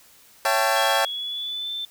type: chord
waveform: 25% pulse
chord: A dominant seventh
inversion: first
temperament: equal with one note detuned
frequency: 554.4 / 675.1 / 784 / 880 Hz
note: C#5 / E5 / G5 / A5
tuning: 0 / +41 / 0 / 0 cents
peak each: -21 dBFS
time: 0.45-1.05 s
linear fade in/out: 2 ms
type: tone with pitch glide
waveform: sine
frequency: 3307 to 3544 Hz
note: G#7 to A7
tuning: -8 to +12 cents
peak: -27 dBFS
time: 0.76-1.85 s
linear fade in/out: 2 ms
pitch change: +120 cents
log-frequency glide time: 0.95-1.71 s
effects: white hiss -53 dBFS RMS until 1.9 s